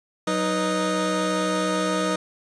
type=tone cluster; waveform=square; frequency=186.3 / 312.3 / 491.5 / 618 / 1247 Hz; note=F#3 / D#4 / B4 / D#5 / D#6; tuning=+12 / +7 / -8 / -12 / +3 cents; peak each=-29 dBFS; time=0.27-2.16 s; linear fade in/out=5 ms; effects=resampled to 22050 Hz + 9-bit